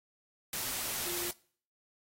sine tone in noise, 349.7 Hz, F4, 2 cents sharp, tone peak -43 dBFS, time 1.06-1.3 s, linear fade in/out 2 ms, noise white, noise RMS -36 dBFS, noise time 0.53-1.31 s, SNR -10 dB, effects noise-tail reverb RT60 0.5 s tail -22 dB re dry + AAC 48 kbps

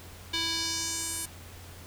square tone with band-pass filter sweep, 329.6 Hz, E4, in tune, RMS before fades -32 dBFS, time 0.33-1.26 s, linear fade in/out 10 ms, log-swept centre 3600 to 10000 Hz, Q 2.3, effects added 87 Hz sine -47 dBFS peak until 1.86 s + pink hiss -49 dBFS RMS until 1.86 s

